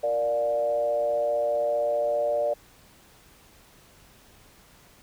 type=tone with frequency modulation; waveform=sine; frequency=587.3 Hz; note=D5; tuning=in tune; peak=-22 dBFS; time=0.03-2.54 s; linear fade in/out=10 ms; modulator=122 Hz; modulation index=0.66; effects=pink hiss -55 dBFS RMS until 5.02 s